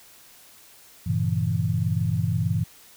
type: chord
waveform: sine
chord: G diminished seventh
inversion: none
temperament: equal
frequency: 98 / 116.54 / 138.59 / 164.81 Hz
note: G2 / Bb2 / Db3 / Fb3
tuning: 0 / 0 / 0 / 0 cents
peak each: -26 / -26 / -30 / -26 dBFS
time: 1.06-2.64 s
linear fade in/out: 10 ms
effects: white hiss -51 dBFS RMS until 2.96 s